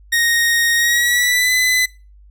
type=tone with pitch glide; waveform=sawtooth; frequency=1864.7 to 2010 Hz; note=A#6 to B6; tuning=0 to +30 cents; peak=-10 dBFS; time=0.12-1.86 s; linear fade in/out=10 ms; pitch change=+130 cents; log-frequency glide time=0.75-1.52 s; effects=noise-tail reverb RT60 0.3 s tail -21 dB re dry + added 50 Hz sine -42 dBFS peak until 2.3 s